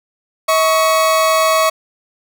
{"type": "tone pair together", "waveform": "40% pulse", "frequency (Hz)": [640, 1112.8], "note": ["D#5", "C#6"], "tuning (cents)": [49, 6], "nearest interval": "minor seventh", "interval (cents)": 957, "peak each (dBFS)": -13, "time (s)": [0.48, 1.7], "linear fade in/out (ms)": 10, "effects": []}